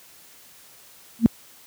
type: tone with exponential growth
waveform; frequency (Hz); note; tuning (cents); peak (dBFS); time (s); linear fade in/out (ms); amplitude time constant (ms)
sine; 228.9; A#3; -31; -5; 1.19-1.26; 0; 15
effects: white hiss -50 dBFS RMS until 1.66 s + high-pass 60 Hz 12 dB/octave